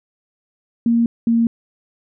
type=tone pair in turn; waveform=sine; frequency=233.1 / 231.1 Hz; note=A#3 / A#3; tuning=0 / -15 cents; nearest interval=unison; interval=15 cents; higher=first; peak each=-12 dBFS; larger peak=neither; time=0.86-1.06 / 1.27-1.47 s; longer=neither; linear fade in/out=2 ms; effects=none